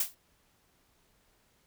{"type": "noise with exponential decay", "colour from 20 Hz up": "blue", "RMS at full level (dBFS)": -24, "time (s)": [0, 0.15], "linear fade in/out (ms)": 5, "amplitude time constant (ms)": 31, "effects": ["pink hiss -69 dBFS RMS until 1.66 s"]}